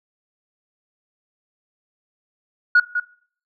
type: tone with echo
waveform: sine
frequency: 1452 Hz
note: F#6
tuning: 33 cents flat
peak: -8 dBFS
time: 2.75-2.8 s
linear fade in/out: 5 ms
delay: 200 ms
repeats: 1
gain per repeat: -10 dB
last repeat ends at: 3 s
effects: noise-tail reverb RT60 0.5 s tail -19 dB re dry + tanh soft clip ceiling -7 dBFS